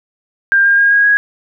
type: tone with pitch steps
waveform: sine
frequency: 1595 / 1609.8 / 1624.8 / 1639.8 / 1655.1 Hz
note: G6 / G6 / G#6 / G#6 / G#6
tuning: +30 / +46 / -38 / -22 / -6 cents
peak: -7 dBFS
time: 0.52-1.17 s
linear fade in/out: 0 ms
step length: 130 ms
effects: none